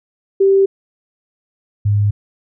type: tone pair in turn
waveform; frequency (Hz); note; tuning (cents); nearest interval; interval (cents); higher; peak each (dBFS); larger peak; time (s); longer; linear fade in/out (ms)
sine; 390 / 102.88; G4 / G#2; -9 / -16; octave + major seventh; 2307; first; -8 / -11; first; 0.4-0.66 / 1.85-2.11; neither; 10
effects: none